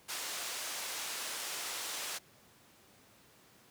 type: band-pass noise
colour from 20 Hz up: white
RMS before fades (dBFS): -40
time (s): 0.08-2.19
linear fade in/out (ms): 20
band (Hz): 430 to 8500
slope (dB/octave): 12
effects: pink hiss -62 dBFS RMS until 3.7 s + high-pass 100 Hz 12 dB/octave